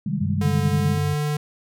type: chord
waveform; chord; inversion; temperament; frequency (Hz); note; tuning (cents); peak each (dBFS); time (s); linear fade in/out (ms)
sine; Ab major seventh; first; equal; 130.81 / 155.56 / 196 / 207.7; C3 / Eb3 / G3 / Ab3; 0 / 0 / 0 / 0; -30 / -26 / -26 / -28; 0.06-0.98; 5
type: tone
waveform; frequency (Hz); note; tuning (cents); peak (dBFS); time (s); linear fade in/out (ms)
sine; 96.4; G2; -28; -24; 0.2-1.15; 20
type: tone with pitch glide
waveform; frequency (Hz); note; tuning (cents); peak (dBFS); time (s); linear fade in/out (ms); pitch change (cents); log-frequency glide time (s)
square; 145.4 to 148.63; D3 to D3; -17 to +21; -22; 0.41-1.37; 5; +38; 0.63-1.21
effects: none